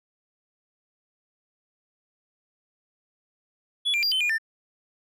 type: tone with pitch steps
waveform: triangle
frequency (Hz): 3397 / 2377 / 4781 / 3066 / 2431 / 1791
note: G#7 / D7 / D8 / G7 / D#7 / A6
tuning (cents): +38 / +20 / +30 / -39 / -41 / +30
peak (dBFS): -20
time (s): 3.85-4.384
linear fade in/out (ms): 20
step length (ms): 89
effects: none